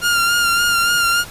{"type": "tone with vibrato", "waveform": "sawtooth", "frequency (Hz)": 1400, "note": "F6", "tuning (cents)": 4, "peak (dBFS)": -10, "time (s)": [0.01, 1.25], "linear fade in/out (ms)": 50, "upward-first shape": "sine", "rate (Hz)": 3.5, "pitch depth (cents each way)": 28, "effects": ["pink hiss -35 dBFS RMS until 1.3 s", "resampled to 32000 Hz"]}